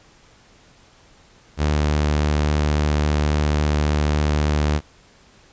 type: tone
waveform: sawtooth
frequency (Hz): 74.7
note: D2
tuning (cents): +30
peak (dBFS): -13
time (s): 1.57-4.81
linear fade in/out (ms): 50
effects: pink hiss -52 dBFS RMS until 5.52 s + resampled to 16000 Hz